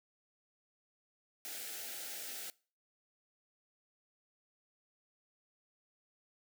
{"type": "band-stop noise", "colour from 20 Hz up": "white", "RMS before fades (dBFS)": -44, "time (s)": [1.45, 2.5], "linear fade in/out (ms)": 0, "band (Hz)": [860, 1300], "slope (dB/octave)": 96, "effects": ["noise-tail reverb RT60 0.4 s tail -23 dB re dry", "high-pass 300 Hz 12 dB/octave"]}